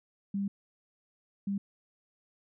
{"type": "tone bursts at uneven times", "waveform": "sine", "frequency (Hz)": 198.8, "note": "G3", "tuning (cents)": 25, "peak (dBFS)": -29, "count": 2, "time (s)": [[0.34, 0.48], [1.47, 1.58]], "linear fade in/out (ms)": 5, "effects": []}